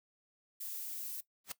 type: noise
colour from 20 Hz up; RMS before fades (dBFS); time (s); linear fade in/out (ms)
violet; -42; 0.6-1.21; 10
type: noise with exponential growth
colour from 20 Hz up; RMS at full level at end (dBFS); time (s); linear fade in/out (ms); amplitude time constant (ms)
white; -35; 1.44-1.52; 5; 16
effects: noise-tail reverb RT60 0.1 s tail -17 dB re dry